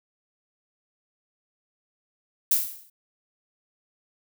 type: noise with exponential decay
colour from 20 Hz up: violet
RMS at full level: -18 dBFS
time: 2.51-2.9 s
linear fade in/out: 5 ms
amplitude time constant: 84 ms
effects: none